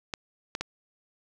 clicks, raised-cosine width 0.2 ms, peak -14 dBFS, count 3, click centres 0.138 / 0.551 / 0.61 s, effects none

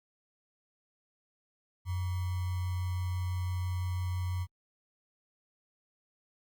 sine tone with sample-and-hold, 90.6 Hz, F#2, 36 cents flat, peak -30 dBFS, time 1.85-4.47 s, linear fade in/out 50 ms, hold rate 1050 Hz, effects Opus 48 kbps

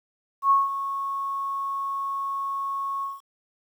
sine tone with ADSR envelope, 1100 Hz, C#6, 14 cents flat, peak -14 dBFS, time 0.42-3.21 s, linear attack 85 ms, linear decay 180 ms, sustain -12 dB, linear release 180 ms, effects 9-bit

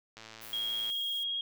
click train, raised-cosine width 0.2 ms, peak -30 dBFS, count 82, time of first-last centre 0.17-0.9 s, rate 111 Hz
violet noise, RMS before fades -48 dBFS, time 0.41-1.24 s, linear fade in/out 10 ms
sine tone with vibrato, 3271 Hz, G#7, 27 cents flat, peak -31 dBFS, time 0.53-1.41 s, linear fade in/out 2 ms, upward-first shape sine, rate 18 Hz, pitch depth 15 cents each way
effects none

